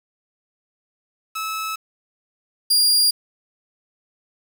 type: tone pair in turn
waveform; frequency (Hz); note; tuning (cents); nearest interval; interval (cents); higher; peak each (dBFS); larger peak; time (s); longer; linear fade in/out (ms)
sawtooth; 1300 / 4810; E6 / D8; -24 / +41; octave + major seventh; 2265; second; -21 / -11; second; 1.35-1.76 / 2.7-3.11; neither; 10
effects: 7-bit